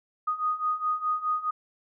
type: beating tone pair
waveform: sine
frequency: 1239 / 1243.8 Hz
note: D#6 / D#6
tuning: -8 / -1 cents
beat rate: 4.8 Hz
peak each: -30 / -27 dBFS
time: 0.27-1.51 s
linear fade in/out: 10 ms
effects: none